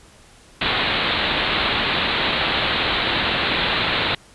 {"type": "low-pass noise", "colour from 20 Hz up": "white", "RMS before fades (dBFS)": -21, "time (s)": [0.61, 4.15], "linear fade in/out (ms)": 5, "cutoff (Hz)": 4100, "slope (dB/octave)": 96, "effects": ["pink hiss -49 dBFS RMS until 4.34 s", "resampled to 24000 Hz"]}